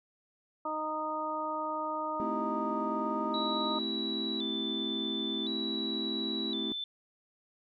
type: harmonic tone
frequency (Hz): 309.4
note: D#4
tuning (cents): -10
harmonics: 1 / 2 / 3 / 4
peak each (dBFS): -41 / -38 / -36 / -36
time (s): 0.65-3.79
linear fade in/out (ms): 5
type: chord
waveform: triangle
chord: A minor seventh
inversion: none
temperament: equal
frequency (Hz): 220 / 261.6 / 329.6 / 392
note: A3 / C4 / E4 / G4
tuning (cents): 0 / 0 / 0 / 0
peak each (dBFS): -36 / -37 / -37 / -40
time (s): 2.2-6.72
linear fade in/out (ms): 0
type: tone with vibrato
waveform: sine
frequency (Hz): 3713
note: A#7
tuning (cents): -8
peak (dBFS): -34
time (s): 3.34-6.84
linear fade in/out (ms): 2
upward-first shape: square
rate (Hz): 0.47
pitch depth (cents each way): 89
effects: none